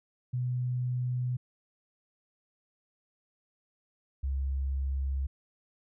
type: tone pair in turn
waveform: sine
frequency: 124.8 / 67.69 Hz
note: B2 / C#2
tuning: +19 / -41 cents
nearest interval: major seventh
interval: 1060 cents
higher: first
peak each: -28 dBFS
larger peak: neither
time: 0.33-1.37 / 4.23-5.27 s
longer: neither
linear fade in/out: 10 ms
effects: none